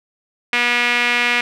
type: tone with band-pass filter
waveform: sawtooth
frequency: 241.6 Hz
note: B3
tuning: 38 cents flat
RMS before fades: -17 dBFS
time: 0.53-1.41 s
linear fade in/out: 2 ms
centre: 2300 Hz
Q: 3.2
effects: none